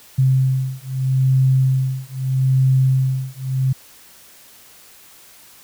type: beating tone pair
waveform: sine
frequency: 131.2 / 131.99 Hz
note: C3 / C3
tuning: +5 / +16 cents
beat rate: 0.79 Hz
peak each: -17 dBFS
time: 0.18-3.73 s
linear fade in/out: 10 ms
effects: white hiss -46 dBFS RMS until 5.63 s